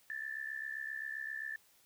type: tone with amplitude modulation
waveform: sine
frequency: 1760 Hz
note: A6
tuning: in tune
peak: -35 dBFS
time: 0.1-1.56 s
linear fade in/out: 0 ms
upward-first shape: sine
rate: 67.6 Hz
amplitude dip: 80%
effects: white hiss -67 dBFS RMS until 1.85 s